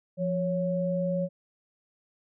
sine tone pair together, 174.52 / 554.4 Hz, F3 / C#5, -1 / 0 cents, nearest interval octave + minor sixth, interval 2001 cents, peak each -28 dBFS, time 0.17-1.29 s, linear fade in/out 50 ms, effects none

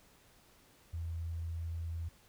sine tone, 83 Hz, E2, 12 cents sharp, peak -36 dBFS, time 0.93-2.09 s, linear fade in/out 10 ms, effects pink hiss -64 dBFS RMS until 2.28 s

